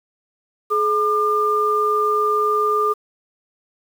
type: tone pair together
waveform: sine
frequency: 424.7 / 1201.2 Hz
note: G#4 / D6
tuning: +39 / +39 cents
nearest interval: octave + tritone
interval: 1800 cents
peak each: -20 / -17 dBFS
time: 0.7-2.94 s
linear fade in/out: 20 ms
effects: 7-bit